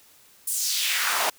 pink noise with high-pass filter sweep, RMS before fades -25 dBFS, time 0.47-1.3 s, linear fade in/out 5 ms, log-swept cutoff 10000 to 650 Hz, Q 2, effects white hiss -55 dBFS RMS until 1.38 s

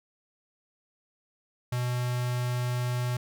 square tone with notch filter, 123.47 Hz, B2, in tune, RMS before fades -29 dBFS, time 1.72-3.17 s, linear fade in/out 5 ms, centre 330 Hz, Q 1.9, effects none

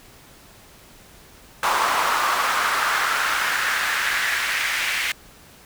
brown noise with high-pass filter sweep, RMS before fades -22 dBFS, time 1.63-5.12 s, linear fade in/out 2 ms, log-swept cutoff 1000 to 2100 Hz, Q 2.5, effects pink hiss -48 dBFS RMS until 5.65 s

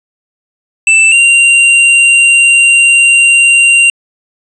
square tone pair in turn, 2653 / 2769 Hz, E7 / F7, +10 / -15 cents, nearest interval minor second, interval 75 cents, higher second, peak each -4 dBFS, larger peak neither, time 0.87-1.12 / 1.12-3.9 s, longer second, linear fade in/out 2 ms, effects resampled to 22050 Hz + 7-bit

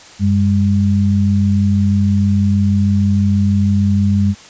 sine tone pair together, 95.2 / 201.5 Hz, F#2 / G3, +50 / +48 cents, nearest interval octave + minor second, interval 1298 cents, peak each -13 dBFS, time 0.19-4.35 s, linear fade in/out 50 ms, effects white hiss -39 dBFS RMS until 4.49 s + resampled to 16000 Hz

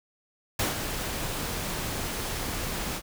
pink noise with ADSR envelope, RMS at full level -25 dBFS, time 0.59-3.02 s, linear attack 5 ms, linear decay 140 ms, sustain -7 dB, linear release 57 ms, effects none

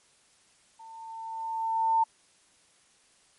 sine tone with level ramp, 899 Hz, A5, 37 cents sharp, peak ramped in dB -45 to -19 dBFS, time 0.79-2.04 s, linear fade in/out 10 ms, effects white hiss -63 dBFS RMS until 3.38 s + MP3 48 kbps

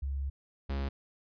sine / 45% pulse tone pair in turn, 68.7 / 68.7 Hz, C#2 / C#2, -15 / -15 cents, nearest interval unison, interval 0 cents, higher neither, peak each -31 / -31 dBFS, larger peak neither, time 0.02-0.3 / 0.69-0.89 s, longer first, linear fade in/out 10 ms, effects resampled to 11025 Hz

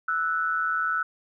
sine tone pair together, 1319.7 / 1480 Hz, E6 / F#6, +2 / 0 cents, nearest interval major second, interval 198 cents, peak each -26 dBFS, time 0.08-1.03 s, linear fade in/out 5 ms, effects none

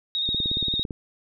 sine tone with vibrato, 3729 Hz, A#7, in tune, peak -23 dBFS, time 0.15-0.83 s, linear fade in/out 0 ms, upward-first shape square, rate 14 Hz, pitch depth 24 cents each way
click train, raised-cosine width 3 ms, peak -19 dBFS, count 12, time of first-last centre 0.29-0.908 s, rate 17.8 Hz
effects none

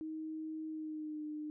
sine tone with pitch glide, 314.7 to 302.9 Hz, D#4 to D#4, +20 to -46 cents, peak -39 dBFS, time 0.01-1.5 s, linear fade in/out 0 ms, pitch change -66 cents, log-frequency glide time 0.68-1.24 s, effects none

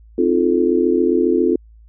sine chord, F dominant seventh, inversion second, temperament just, 261.9 / 314.3 / 349.2 / 436.5 Hz, C4 / Eb4 / F4 / A4, +2 / +18 / 0 / -14 cents, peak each -19 / -21 / -16 / -19 dBFS, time 0.18-1.56 s, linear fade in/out 5 ms, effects added 55 Hz sine -42 dBFS peak until 1.88 s

